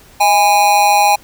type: tone with amplitude modulation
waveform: square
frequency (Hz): 820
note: G#5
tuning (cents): -22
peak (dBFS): -6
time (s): 0.2-1.16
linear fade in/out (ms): 10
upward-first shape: sine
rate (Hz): 187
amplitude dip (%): 65
effects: pink hiss -44 dBFS RMS until 1.23 s